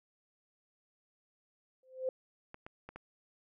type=tone with exponential growth; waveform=sine; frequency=518 Hz; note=C5; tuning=17 cents flat; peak=-28 dBFS; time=1.83-2.09 s; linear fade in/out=2 ms; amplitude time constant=56 ms
type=clicks; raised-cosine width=0.5 ms; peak=-31 dBFS; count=4; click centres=2.544 / 2.665 / 2.89 / 2.96 s
effects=none